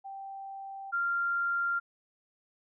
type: tone pair in turn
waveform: sine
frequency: 782 / 1389.3 Hz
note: G5 / F6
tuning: -4 / -9 cents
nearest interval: minor seventh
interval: 995 cents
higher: second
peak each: -39 / -27 dBFS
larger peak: second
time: 0.04-0.92 / 0.92-1.8 s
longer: neither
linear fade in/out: 20 ms
effects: none